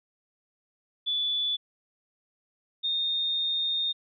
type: tone pair in turn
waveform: sine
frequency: 3461 / 3667 Hz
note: A7 / A#7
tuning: -29 / -29 cents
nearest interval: minor second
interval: 100 cents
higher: second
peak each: -25 dBFS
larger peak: neither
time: 1.06-1.57 / 2.83-3.93 s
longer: second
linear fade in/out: 20 ms
effects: none